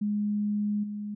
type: tone with level steps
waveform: sine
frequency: 207.7 Hz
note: G#3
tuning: in tune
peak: -25 / -32 dBFS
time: 0.01-1.15 s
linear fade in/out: 10 ms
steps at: 0.83 s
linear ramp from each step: 10 ms
effects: none